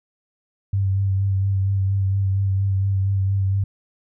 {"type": "tone with vibrato", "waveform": "sine", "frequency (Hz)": 97.3, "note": "G2", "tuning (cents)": -12, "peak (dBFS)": -17, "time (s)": [0.73, 3.64], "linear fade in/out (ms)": 5, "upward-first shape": "sine", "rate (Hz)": 4.3, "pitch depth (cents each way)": 25, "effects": []}